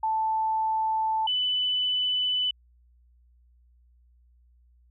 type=tone pair in turn; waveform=sine; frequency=880 / 2995 Hz; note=A5 / F#7; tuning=0 / +20 cents; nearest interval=octave + major sixth; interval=2120 cents; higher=second; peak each=-23 dBFS; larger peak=neither; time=0.03-1.27 / 1.27-2.51 s; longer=neither; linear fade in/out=5 ms; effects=added 60 Hz sine -57 dBFS peak until 4.9 s